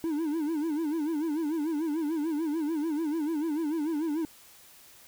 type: tone with vibrato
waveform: triangle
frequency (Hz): 311.1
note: D#4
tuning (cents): 0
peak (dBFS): -25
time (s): 0.04-4.25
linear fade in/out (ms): 0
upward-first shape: sine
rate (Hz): 6.8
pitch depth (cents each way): 130
effects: white hiss -54 dBFS RMS until 5.07 s

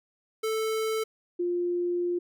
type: tone pair in turn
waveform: square / sine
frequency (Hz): 440 / 351.3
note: A4 / F4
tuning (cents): 0 / +10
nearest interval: major third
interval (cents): 390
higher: first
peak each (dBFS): -27 / -25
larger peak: second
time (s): 0.43-1.04 / 1.39-2.19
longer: second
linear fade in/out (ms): 10
effects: none

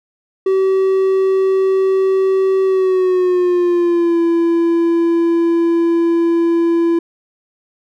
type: tone with pitch glide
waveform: triangle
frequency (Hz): 382.3 to 336.7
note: G4 to E4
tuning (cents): -43 to +37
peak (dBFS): -9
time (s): 0.46-6.99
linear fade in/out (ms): 5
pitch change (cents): -220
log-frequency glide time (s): 2.64-4.2
effects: none

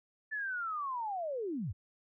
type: linear sweep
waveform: sine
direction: down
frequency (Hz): 1760 to 71.2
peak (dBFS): -34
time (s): 0.31-1.73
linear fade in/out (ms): 20
effects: none

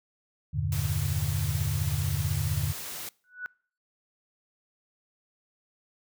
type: chord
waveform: sine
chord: E half-diminished seventh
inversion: none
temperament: equal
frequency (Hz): 82.41 / 98 / 116.54 / 146.83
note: E2 / G2 / Bb2 / D3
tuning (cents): 0 / 0 / 0 / 0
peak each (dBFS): -32 / -31 / -34 / -30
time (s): 0.53-2.73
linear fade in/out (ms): 20
type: noise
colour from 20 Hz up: white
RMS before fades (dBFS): -38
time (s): 0.72-3.09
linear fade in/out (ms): 2
type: tone with exponential growth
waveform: sine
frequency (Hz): 1480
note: F#6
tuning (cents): 0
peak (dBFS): -29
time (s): 3.24-3.46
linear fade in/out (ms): 0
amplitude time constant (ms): 47
effects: noise-tail reverb RT60 0.5 s tail -25 dB re dry

